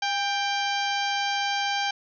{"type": "harmonic tone with a mistuned harmonic", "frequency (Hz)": 787, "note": "G5", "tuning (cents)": 7, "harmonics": [1, 2, 3, 4, 5, 6, 7, 8], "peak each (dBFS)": [-27, -31, -33, -32, -38, -36, -39, -41], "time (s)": [0.02, 1.91], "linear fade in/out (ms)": 5, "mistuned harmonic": 1, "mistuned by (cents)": 44, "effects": []}